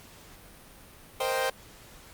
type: chord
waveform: sawtooth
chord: C minor seventh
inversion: third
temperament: equal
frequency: 466.2 / 523.3 / 622.3 / 784 Hz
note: Bb4 / C5 / Eb5 / G5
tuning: 0 / 0 / 0 / 0 cents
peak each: -31 / -25 / -31 / -28 dBFS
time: 1.2-1.5 s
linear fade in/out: 5 ms
effects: pink hiss -51 dBFS RMS until 2.13 s + Opus 48 kbps